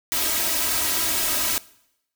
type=noise with comb filter; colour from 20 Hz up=white; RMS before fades=-23 dBFS; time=0.12-1.58 s; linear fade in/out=0 ms; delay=3.1 ms; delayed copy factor=+0.8; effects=noise-tail reverb RT60 0.8 s tail -21 dB re dry